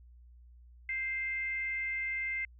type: tone with frequency modulation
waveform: sine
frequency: 2093 Hz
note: C7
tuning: in tune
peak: -32 dBFS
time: 0.89-2.45 s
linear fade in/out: 2 ms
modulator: 506 Hz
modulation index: 0.32
effects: added 60 Hz sine -53 dBFS peak until 2.59 s